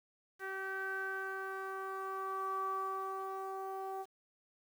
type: tone with low-pass filter sweep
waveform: sawtooth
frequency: 384.6 Hz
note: G4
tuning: 33 cents flat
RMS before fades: -40 dBFS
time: 0.39-4.06 s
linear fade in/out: 50 ms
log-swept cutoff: 1700 to 910 Hz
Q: 9.1
effects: 10-bit